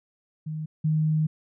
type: tone pair in turn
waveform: sine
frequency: 155.56 / 155.56 Hz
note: D#3 / D#3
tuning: 0 / 0 cents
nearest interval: unison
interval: 0 cents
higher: neither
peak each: -29 / -20 dBFS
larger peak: second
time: 0.46-0.66 / 0.84-1.27 s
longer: second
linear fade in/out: 10 ms
effects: none